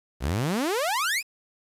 sawtooth exponential sweep, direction up, 57.3 to 2637 Hz, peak -20 dBFS, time 0.2-1.23 s, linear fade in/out 50 ms, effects resampled to 32000 Hz + 8-bit

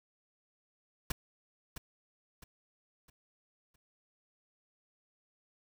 pink noise with echo, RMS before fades -33 dBFS, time 1.1-1.12 s, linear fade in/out 5 ms, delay 660 ms, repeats 4, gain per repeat -9 dB, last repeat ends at 3.76 s, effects none

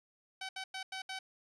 10% pulse tone bursts at uneven times, 761 Hz, F#5, 48 cents sharp, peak -31 dBFS, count 5, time 0.41-0.49 / 0.56-0.64 / 0.74-0.83 / 0.92-1.02 / 1.09-1.19 s, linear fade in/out 5 ms, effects resampled to 22050 Hz

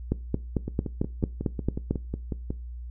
two click trains, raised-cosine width 3 ms, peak -11 / -17 dBFS, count 9 / 11, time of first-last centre 0.12-1.91 / 0.68-2.505 s, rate 4.47 / 5.48 Hz, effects noise-tail reverb RT60 0.3 s tail -20 dB re dry + added 60 Hz sine -35 dBFS peak until 2.9 s

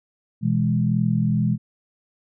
sine chord, E major, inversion second, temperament equal, 123.47 / 164.81 / 207.7 Hz, B2 / E3 / G#3, 0 / 0 / 0 cents, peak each -22 / -22 / -22 dBFS, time 0.41-1.58 s, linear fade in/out 50 ms, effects none

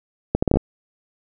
accelerating click train, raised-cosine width 2 ms, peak -3 dBFS, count 7, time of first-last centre 0.35-0.571 s, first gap 75 ms, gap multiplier 0.7, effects none

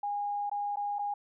sine tone with dropouts, 818 Hz, G#5, 26 cents flat, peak -30 dBFS, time 0.03-1.14 s, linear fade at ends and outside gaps 5 ms, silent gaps 0.497-0.514 / 0.759-0.769 / 0.986-0.991 s, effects none

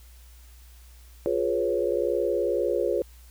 sine chord, C# dominant seventh, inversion first, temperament equal with one note detuned, 353.5 / 415.3 / 493.9 / 554.4 Hz, E#4 / G#4 / B4 / C#5, +21 / 0 / 0 / 0 cents, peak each -28 dBFS, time 1.26-3.02 s, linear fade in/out 0 ms, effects added 60 Hz sine -47 dBFS peak until 3.3 s + white hiss -57 dBFS RMS until 3.3 s

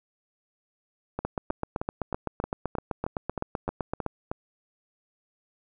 two click trains, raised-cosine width 1 ms, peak -14 / -16 dBFS, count 23 / 11, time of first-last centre 1.25-4.063 / 1.19-4.315 s, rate 7.82 / 3.2 Hz, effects none

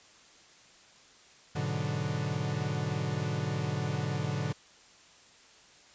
45% pulse chord, G# half-diminished seventh, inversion none, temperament equal, 103.83 / 123.47 / 146.83 / 185 Hz, G#2 / B2 / D3 / F#3, 0 / 0 / 0 / 0 cents, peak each -37 / -36 / -33 / -39 dBFS, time 1.55-4.53 s, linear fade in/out 10 ms, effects white hiss -57 dBFS RMS until 5.94 s + resampled to 16000 Hz

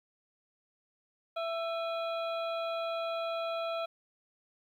harmonic tone with a mistuned harmonic, 665 Hz, E5, 15 cents sharp, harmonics 1 / 2 / 4 / 5 / 6, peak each -33 / -39 / -45 / -47 / -49 dBFS, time 1.36-3.86 s, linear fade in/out 10 ms, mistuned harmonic 4, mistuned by -130 cents, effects 11-bit

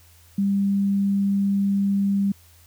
sine tone, 198.5 Hz, G3, 22 cents sharp, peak -18 dBFS, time 0.38-2.32 s, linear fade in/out 5 ms, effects added 84 Hz sine -52 dBFS peak until 2.66 s + white hiss -55 dBFS RMS until 2.66 s

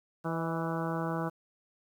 harmonic tone with a mistuned harmonic, 164.81 Hz, E3, in tune, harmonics 1 / 2 / 3 / 4 / 5 / 6 / 7 / 8 / 9, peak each -34 / -37 / -39 / -40 / -41 / -42 / -42 / -43 / -44 dBFS, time 0.24-1.3 s, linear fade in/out 20 ms, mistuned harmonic 4, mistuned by -34 cents, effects 10-bit

